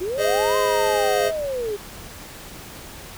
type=linear two-way sweep; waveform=sine; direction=up then down; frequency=334.5 to 1046.5 to 395.2 Hz; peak=-23 dBFS; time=0-1.77 s; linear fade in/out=20 ms; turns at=0.57 s
type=chord; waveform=square; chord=Ab major; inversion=none; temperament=just; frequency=415.3 / 519.1 / 623 Hz; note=Ab4 / C5 / Eb5; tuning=0 / -14 / +2 cents; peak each=-24 dBFS; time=0.17-1.32 s; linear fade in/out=50 ms
effects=pink hiss -39 dBFS RMS until 3.17 s